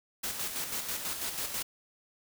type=noise with tremolo; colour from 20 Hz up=white; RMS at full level=-34 dBFS; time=0.23-1.63 s; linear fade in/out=10 ms; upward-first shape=square; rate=6.1 Hz; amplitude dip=45%; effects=none